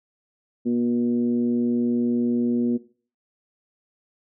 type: tone with frequency modulation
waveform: sine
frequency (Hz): 120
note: B2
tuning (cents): -49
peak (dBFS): -17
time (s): 0.65-2.78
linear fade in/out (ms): 20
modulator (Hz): 120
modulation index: 1.9
effects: noise-tail reverb RT60 0.4 s tail -17 dB re dry